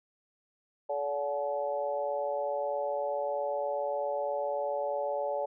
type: harmonic tone with a mistuned harmonic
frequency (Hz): 143.2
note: D3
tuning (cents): -43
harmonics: 3 / 4 / 5 / 6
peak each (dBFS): -39 / -31 / -38 / -37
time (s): 0.89-5.46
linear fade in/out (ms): 10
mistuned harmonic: 5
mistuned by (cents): +37
effects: none